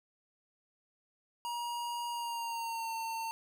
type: tone with pitch glide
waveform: square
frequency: 951 to 904.9 Hz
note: A#5 to A5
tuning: +34 to +48 cents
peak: -36 dBFS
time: 1.45-3.31 s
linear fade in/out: 0 ms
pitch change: -86 cents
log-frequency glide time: 2.09-2.93 s
effects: none